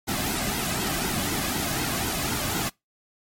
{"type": "noise with flanger", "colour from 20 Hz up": "pink", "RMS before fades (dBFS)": -27, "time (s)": [0.07, 2.7], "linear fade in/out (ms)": 20, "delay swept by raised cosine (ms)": [1.7, 2.21], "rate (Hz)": 4, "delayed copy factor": -0.65, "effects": ["noise-tail reverb RT60 0.2 s tail -25 dB re dry", "MP3 64 kbps"]}